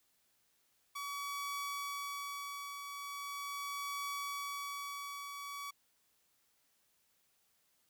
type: tone with tremolo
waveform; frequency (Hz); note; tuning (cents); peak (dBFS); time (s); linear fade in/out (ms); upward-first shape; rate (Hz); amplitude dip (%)
sawtooth; 1136; C#6; +42; -34; 0.95-5.71; 10; triangle; 0.4; 50
effects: white hiss -75 dBFS RMS until 7.89 s